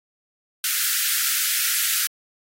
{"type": "high-pass noise", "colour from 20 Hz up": "white", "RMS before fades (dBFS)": -22, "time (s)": [0.64, 2.07], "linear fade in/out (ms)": 2, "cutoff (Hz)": 1300, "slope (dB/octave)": 96, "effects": ["AAC 48 kbps"]}